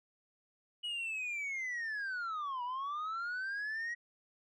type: linear two-way sweep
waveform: sine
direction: down then up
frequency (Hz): 2937 to 959 to 1916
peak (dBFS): -33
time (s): 0.83-3.95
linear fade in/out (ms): 20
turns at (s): 2.63
effects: tanh soft clip ceiling -35 dBFS